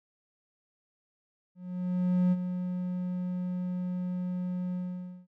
triangle tone with ADSR envelope, 180.6 Hz, F#3, 42 cents flat, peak -19 dBFS, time 1.55-5.27 s, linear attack 770 ms, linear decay 36 ms, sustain -9 dB, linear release 530 ms, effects none

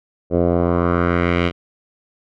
10% pulse tone with low-pass filter sweep, 86.8 Hz, F2, 10 cents flat, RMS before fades -17 dBFS, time 0.3-1.52 s, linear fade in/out 50 ms, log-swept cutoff 530 to 2900 Hz, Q 2.1, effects none

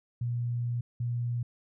sine tone pair in turn, 120 / 120 Hz, B2 / B2, -49 / -49 cents, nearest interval unison, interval 0 cents, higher neither, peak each -28 dBFS, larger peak neither, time 0.21-0.81 / 1-1.43 s, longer first, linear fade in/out 5 ms, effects none

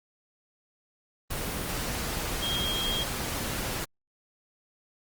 sine tone in noise, 3240 Hz, G#7, 43 cents flat, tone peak -29 dBFS, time 2.42-3.04 s, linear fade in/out 10 ms, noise pink, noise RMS -32 dBFS, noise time 1.3-3.85 s, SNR 0 dB, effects Opus 24 kbps

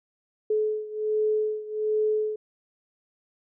sine beating tone pair, 428.6 / 429.9 Hz, A4 / A4, -45 / -40 cents, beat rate 1.3 Hz, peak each -25 / -28 dBFS, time 0.5-2.36 s, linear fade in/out 5 ms, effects none

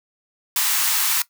white high-pass noise, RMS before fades -20 dBFS, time 0.56-1.22 s, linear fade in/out 2 ms, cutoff 850 Hz, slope 48 dB/octave, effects noise-tail reverb RT60 0.1 s tail -17 dB re dry

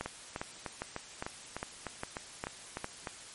two click trains, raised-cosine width 0.5 ms, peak -21 / -20 dBFS, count 11 / 8, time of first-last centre 0.06-3.072 / 0.01-2.844 s, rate 3.32 / 2.47 Hz, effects white hiss -49 dBFS RMS until 3.34 s + MP3 48 kbps

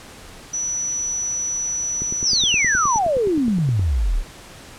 sine tone, 5920 Hz, F#8, in tune, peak -21 dBFS, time 0.53-2.99 s, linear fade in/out 10 ms
click train, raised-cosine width 3 ms, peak -17 dBFS, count 18, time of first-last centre 2.02-3.795 s, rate 9.58 Hz
sine exponential sweep, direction down, 6272 to 30.49 Hz, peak -16 dBFS, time 2.22-4.24 s, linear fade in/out 50 ms
effects pink hiss -41 dBFS RMS until 4.78 s + low-pass 10000 Hz 12 dB/octave

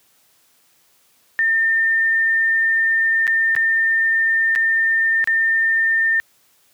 sine tone with dropouts, 1807 Hz, A6, 46 cents sharp, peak -14 dBFS, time 1.39-6.2 s, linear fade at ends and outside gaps 0 ms, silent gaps 3.269-3.277 / 3.551-3.564 / 4.552-4.559 / 5.242-5.274 s, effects white hiss -58 dBFS RMS until 6.73 s + high-pass 80 Hz 12 dB/octave

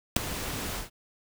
pink noise with ADSR envelope, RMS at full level -17 dBFS, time 0.16-0.9 s, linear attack 5 ms, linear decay 5 ms, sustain -17 dB, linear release 130 ms, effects none

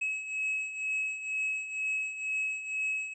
triangle beating tone pair, 2568 / 2570.1 Hz, E7 / E7, -46 / -45 cents, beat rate 2.1 Hz, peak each -36 / -30 dBFS, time 0.01-3.14 s, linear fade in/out 10 ms, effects resampled to 22050 Hz

